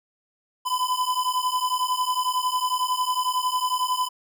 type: beating tone pair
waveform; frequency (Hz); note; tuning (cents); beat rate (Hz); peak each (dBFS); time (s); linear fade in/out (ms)
square; 1002 / 1013; B5 / B5; +25 / +44; 11; -26; 0.65-4.09; 20
effects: none